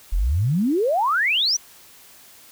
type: exponential sweep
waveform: sine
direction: up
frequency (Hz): 36.71 to 6110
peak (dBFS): -17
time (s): 0.12-1.57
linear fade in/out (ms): 10
effects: white hiss -48 dBFS RMS until 2.51 s

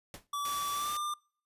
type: noise with exponential decay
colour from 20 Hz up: pink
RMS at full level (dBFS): -41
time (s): 0.14-0.27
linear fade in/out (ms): 1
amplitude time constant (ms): 27
type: tone with pitch glide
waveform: square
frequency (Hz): 1153 to 1196.4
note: D6 to D6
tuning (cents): -32 to +32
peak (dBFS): -33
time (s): 0.33-1.14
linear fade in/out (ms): 5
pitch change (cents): +64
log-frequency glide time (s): 0.73-0.93
type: noise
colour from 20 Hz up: white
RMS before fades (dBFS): -41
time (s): 0.45-0.97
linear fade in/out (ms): 2
effects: noise-tail reverb RT60 0.5 s tail -26 dB re dry + resampled to 32000 Hz

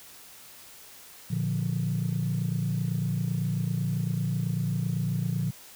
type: chord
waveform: sine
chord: Bb major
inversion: none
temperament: equal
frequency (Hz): 116.54 / 146.83 / 174.61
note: Bb2 / D3 / F3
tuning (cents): 0 / 0 / 0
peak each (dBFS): -29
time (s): 1.3-5.51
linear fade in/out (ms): 10
effects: tanh soft clip ceiling -19 dBFS + white hiss -49 dBFS RMS until 5.75 s

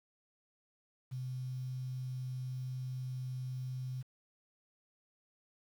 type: tone with quantisation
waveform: sine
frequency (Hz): 128.5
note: C3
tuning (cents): -31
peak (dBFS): -37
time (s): 1.11-4.03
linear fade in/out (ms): 20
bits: 10
effects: none

